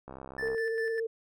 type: click train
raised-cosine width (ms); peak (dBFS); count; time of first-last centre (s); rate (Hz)
1; -29; 32; 0.08-0.547; 66.4
type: tone with tremolo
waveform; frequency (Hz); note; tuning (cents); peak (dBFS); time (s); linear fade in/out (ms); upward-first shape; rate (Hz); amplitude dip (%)
triangle; 1760; A6; 0; -31; 0.38-1; 5; square; 5; 50
type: tone with vibrato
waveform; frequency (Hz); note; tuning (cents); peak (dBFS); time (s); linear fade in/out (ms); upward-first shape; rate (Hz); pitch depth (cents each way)
sine; 453.4; A#4; -48; -29; 0.42-1.07; 10; sine; 17; 21
effects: none